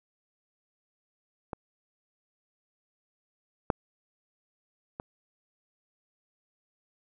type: clicks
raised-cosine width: 1 ms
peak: -20 / -9 / -22 dBFS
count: 3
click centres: 1.532 / 3.702 / 4.999 s
effects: none